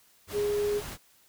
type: tone in noise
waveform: sine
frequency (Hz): 412.9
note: G#4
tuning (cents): -10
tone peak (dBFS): -25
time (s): 0.32-0.82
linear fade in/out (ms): 50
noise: pink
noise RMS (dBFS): -40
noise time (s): 0.27-0.98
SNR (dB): +12
effects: white hiss -62 dBFS RMS until 1.28 s